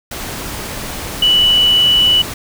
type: tone in noise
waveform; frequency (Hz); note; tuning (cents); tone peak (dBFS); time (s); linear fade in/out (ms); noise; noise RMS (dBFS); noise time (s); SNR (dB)
sine; 2960; F#7; 0; -8; 1.22-2.22; 5; pink; -25; 0.11-2.34; +14
effects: none